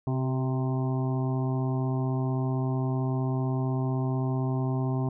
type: harmonic tone with a mistuned harmonic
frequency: 130.81 Hz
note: C3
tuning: in tune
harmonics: 1 / 2 / 3 / 5 / 6 / 7 / 8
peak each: -26 / -32 / -36 / -40 / -42 / -43 / -44 dBFS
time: 0.07-5.09 s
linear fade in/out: 2 ms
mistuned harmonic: 3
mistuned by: -31 cents
effects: none